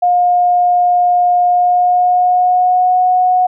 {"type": "tone with pitch glide", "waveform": "sine", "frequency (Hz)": [713, 731.8], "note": ["F5", "F#5"], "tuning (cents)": [36, -19], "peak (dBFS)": -8, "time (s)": [0.02, 3.47], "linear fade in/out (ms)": 10, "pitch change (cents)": 45, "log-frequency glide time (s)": [1.46, 2.98], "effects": []}